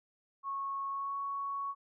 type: tone with pitch glide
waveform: sine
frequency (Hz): 1100 to 1113.4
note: C#6 to C#6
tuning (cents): -14 to +7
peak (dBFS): -34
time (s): 0.43-1.75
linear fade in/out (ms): 50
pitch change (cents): +21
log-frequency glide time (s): 0.89-1.17
effects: none